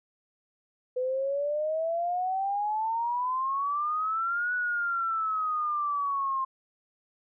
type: exponential two-way sweep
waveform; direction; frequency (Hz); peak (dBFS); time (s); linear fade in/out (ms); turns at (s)
sine; up then down; 499.3 to 1480 to 1055; -26; 0.96-6.45; 10; 4.54
effects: none